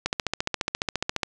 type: click train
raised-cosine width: 0.2 ms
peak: -7 dBFS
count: 18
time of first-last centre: 0.06-1.232 s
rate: 14.5 Hz
effects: resampled to 22050 Hz + 7-bit